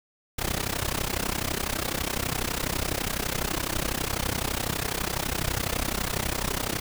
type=noise with amplitude modulation; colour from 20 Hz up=pink; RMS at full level=-25 dBFS; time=0.38-6.8 s; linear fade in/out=10 ms; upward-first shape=sine; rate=32 Hz; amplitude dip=90%; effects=none